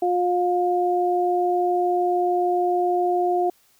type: tone pair together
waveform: sine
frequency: 356.9 / 710 Hz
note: F4 / F5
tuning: +38 / +28 cents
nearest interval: octave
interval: 1190 cents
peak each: -21 dBFS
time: 0.02-3.5 s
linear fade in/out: 5 ms
effects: white hiss -60 dBFS RMS until 3.79 s